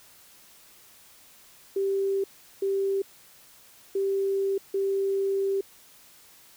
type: tone bursts at uneven times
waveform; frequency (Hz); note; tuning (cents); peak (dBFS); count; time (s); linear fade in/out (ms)
sine; 391.4; G4; -3; -23; 4; 1.76-2.24 / 2.62-3.02 / 3.95-4.58 / 4.74-5.61; 5
effects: white hiss -54 dBFS RMS until 6.56 s